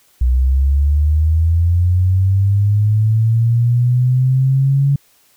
sine linear sweep, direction up, 61 to 141 Hz, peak -10 dBFS, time 0.21-4.96 s, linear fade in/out 5 ms, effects white hiss -54 dBFS RMS until 5.36 s

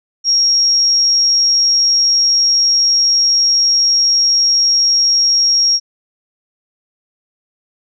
sine tone, 5588 Hz, F8, in tune, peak -9 dBFS, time 0.24-5.8 s, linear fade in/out 50 ms, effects none

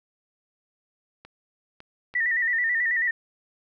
clicks, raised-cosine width 0.3 ms, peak -28 dBFS, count 3, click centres 1.25 / 1.804 / 2.14 s
sine tone with vibrato, 1890 Hz, A#6, 23 cents sharp, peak -21 dBFS, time 2.15-3.11 s, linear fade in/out 5 ms, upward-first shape square, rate 9.2 Hz, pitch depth 62 cents each way
effects none

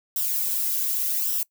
violet noise with flanger, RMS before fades -25 dBFS, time 0.16-1.43 s, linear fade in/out 2 ms, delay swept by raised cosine 0.44 to 2.24 ms, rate 0.86 Hz, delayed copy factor -0.55, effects noise-tail reverb RT60 0.1 s tail -23 dB re dry

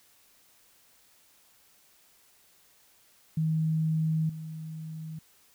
sine tone with level steps, 158.6 Hz, D#3, 33 cents sharp, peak -24 / -36 dBFS, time 3.37-5.19 s, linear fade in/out 5 ms, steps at 4.29 s, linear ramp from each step 5 ms, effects white hiss -62 dBFS RMS until 5.54 s

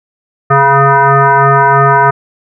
sine tone with frequency modulation, 140 Hz, C#3, 18 cents sharp, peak -4 dBFS, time 0.5-2.11 s, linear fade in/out 10 ms, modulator 277 Hz, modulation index 5, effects none

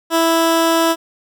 15% pulse tone, 329.6 Hz, E4, in tune, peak -6 dBFS, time 0.1-0.96 s, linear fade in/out 50 ms, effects none

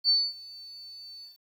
sine tone with ADSR envelope, 4502 Hz, C#8, 26 cents sharp, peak -18 dBFS, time 0.04-1.38 s, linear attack 49 ms, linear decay 240 ms, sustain -24 dB, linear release 150 ms, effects 10-bit

